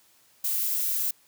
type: noise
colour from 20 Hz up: violet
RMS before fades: -27 dBFS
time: 0.44-1.11 s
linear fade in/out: 5 ms
effects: white hiss -61 dBFS RMS until 1.27 s + high-pass 80 Hz 12 dB/octave